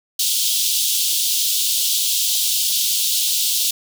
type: high-pass noise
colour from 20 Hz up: pink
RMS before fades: -19 dBFS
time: 0.19-3.71 s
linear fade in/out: 5 ms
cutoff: 3100 Hz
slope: 48 dB/octave
effects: none